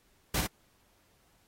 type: noise with echo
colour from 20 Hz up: pink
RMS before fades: -30 dBFS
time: 0.34-0.41 s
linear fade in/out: 5 ms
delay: 57 ms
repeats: 1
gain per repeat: -4 dB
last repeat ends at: 0.467 s
effects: pink hiss -68 dBFS RMS until 1.47 s + AAC 48 kbps